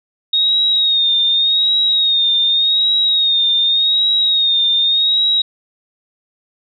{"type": "tone with vibrato", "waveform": "sine", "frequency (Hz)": 3729, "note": "A#7", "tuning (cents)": 0, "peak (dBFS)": -11, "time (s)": [0.33, 5.42], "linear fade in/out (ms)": 5, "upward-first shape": "sine", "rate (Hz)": 0.86, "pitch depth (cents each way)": 56, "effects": []}